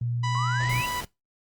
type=tone with pitch glide; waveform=sine; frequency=119.3 to 121.53 Hz; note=A#2 to B2; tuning=+41 to -27 cents; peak=-25 dBFS; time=0.01-0.81 s; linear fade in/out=5 ms; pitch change=+32 cents; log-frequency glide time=0.12-0.46 s
type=tone; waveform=sawtooth; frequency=987.8 Hz; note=B5; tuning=in tune; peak=-25 dBFS; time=0.23-1.01 s; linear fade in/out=10 ms
type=exponential sweep; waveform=sine; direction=up; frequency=1046.5 to 2799 Hz; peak=-29 dBFS; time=0.35-0.86 s; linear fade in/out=0 ms
type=noise; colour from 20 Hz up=pink; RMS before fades=-37 dBFS; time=0.6-1.05 s; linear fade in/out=5 ms
effects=noise-tail reverb RT60 0.2 s tail -21 dB re dry + Opus 24 kbps